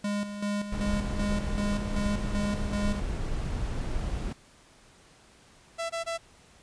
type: tone with tremolo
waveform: square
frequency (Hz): 204.8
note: G#3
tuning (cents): -24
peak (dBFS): -28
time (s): 0.04-3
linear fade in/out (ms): 5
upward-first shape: square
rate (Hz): 2.6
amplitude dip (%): 60
type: noise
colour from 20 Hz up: brown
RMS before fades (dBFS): -31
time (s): 0.72-4.33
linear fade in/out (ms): 5
type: tone bursts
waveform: sawtooth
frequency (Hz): 667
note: E5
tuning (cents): +20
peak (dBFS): -26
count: 3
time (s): 5.78-6.18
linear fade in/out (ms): 20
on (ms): 120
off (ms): 20
effects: pink hiss -57 dBFS RMS until 6.62 s + resampled to 22050 Hz